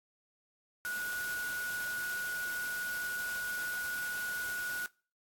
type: tone in noise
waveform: sine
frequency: 1461 Hz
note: F#6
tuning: 22 cents flat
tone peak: -35 dBFS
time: 0.85-4.86 s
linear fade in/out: 0 ms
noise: white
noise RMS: -44 dBFS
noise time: 0.85-4.86 s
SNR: +6 dB
effects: noise-tail reverb RT60 0.4 s tail -24 dB re dry + AAC 64 kbps